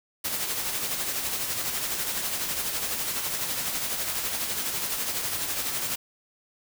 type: noise with tremolo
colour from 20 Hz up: white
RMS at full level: -28 dBFS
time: 0.24-5.96 s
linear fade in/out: 10 ms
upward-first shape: sine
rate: 12 Hz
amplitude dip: 40%
effects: none